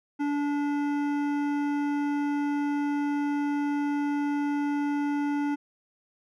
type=tone with hard clipping; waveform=sine; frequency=289.1 Hz; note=D4; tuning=27 cents flat; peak=-27 dBFS; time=0.19-5.56 s; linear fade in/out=20 ms; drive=13 dB; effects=none